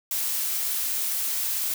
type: noise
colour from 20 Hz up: blue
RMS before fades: -27 dBFS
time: 0.11-1.74 s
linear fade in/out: 2 ms
effects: none